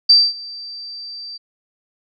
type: tone with ADSR envelope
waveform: sine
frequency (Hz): 4670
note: D8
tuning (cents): -11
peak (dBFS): -5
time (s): 0.09-1.38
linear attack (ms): 10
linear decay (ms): 230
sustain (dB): -24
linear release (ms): 19
effects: none